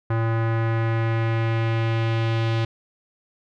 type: tone with low-pass filter sweep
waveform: square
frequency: 113.6 Hz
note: A#2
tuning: 44 cents flat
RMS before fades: -22 dBFS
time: 0.1-2.65 s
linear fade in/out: 5 ms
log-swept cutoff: 1500 to 3500 Hz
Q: 1.6
effects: none